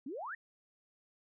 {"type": "exponential sweep", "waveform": "sine", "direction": "up", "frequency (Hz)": [241.8, 1914], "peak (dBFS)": -39, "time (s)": [0.06, 0.35], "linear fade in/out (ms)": 5, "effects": []}